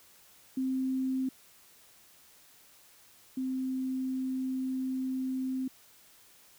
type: tone pair in turn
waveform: sine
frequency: 261.6 / 260.4 Hz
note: C4 / C4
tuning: 0 / -8 cents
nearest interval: unison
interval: 8 cents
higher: first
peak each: -28 / -30 dBFS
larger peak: first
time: 0.57-1.29 / 3.37-5.68 s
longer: second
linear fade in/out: 5 ms
effects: white hiss -59 dBFS RMS until 6.58 s